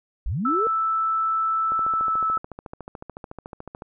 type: linear sweep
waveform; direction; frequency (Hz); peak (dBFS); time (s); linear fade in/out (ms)
sine; up; 36 to 473.8; -23; 0.26-0.67; 0
type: tone with pitch glide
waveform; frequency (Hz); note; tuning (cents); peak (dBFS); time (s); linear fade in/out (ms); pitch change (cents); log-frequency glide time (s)
sine; 1318 to 1308.1; E6 to E6; -1 to -14; -20; 0.45-2.38; 5; -13; 1.88-2.22
type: click train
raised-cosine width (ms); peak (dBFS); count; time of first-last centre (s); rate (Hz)
1; -22; 30; 1.72-3.821; 13.8
effects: none